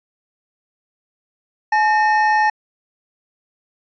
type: tone pair together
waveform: triangle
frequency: 853.5 / 1820 Hz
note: G#5 / A#6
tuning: +47 / -42 cents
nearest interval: octave + minor second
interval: 1311 cents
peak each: -12 / -17 dBFS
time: 1.72-2.5 s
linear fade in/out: 5 ms
effects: resampled to 16000 Hz